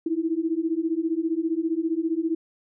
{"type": "beating tone pair", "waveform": "sine", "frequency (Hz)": [317.7, 332.7], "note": ["D#4", "E4"], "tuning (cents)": [36, 16], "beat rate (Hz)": 15, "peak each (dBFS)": [-26, -25], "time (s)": [0.06, 2.35], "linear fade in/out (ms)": 5, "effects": []}